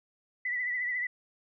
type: tone with vibrato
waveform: sine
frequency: 1975.5 Hz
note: B6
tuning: in tune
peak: -29 dBFS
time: 0.45-1.07 s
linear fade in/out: 5 ms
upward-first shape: triangle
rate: 14 Hz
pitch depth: 59 cents each way
effects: none